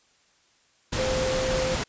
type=tone in noise; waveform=sine; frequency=519 Hz; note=C5; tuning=14 cents flat; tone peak=-25 dBFS; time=0.98-1.75 s; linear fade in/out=10 ms; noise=pink; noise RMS=-28 dBFS; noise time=0.92-1.84 s; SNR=0 dB; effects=white hiss -63 dBFS RMS until 1.88 s + resampled to 16000 Hz